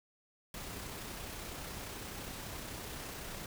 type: noise with amplitude modulation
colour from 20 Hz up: pink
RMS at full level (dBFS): -43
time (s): 0.54-3.46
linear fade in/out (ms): 2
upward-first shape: sine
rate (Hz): 31.8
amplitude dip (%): 25
effects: none